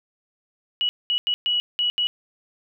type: tone bursts at uneven times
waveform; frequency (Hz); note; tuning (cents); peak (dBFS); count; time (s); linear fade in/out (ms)
sine; 2927; F#7; -19; -19; 6; 0.81-0.89 / 1.1-1.18 / 1.27-1.34 / 1.46-1.6 / 1.79-1.9 / 1.98-2.07; 0
effects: none